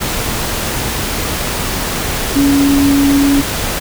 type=tone in noise; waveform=sine; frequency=280.1 Hz; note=C#4; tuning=18 cents sharp; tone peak=-8 dBFS; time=2.35-3.42 s; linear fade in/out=20 ms; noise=pink; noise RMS=-18 dBFS; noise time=0-3.8 s; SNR=+7 dB; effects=none